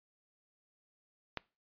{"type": "click", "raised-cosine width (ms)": 0.3, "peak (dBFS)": -19, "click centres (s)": 1.373, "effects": ["noise-tail reverb RT60 0.3 s tail -23 dB re dry", "resampled to 11025 Hz"]}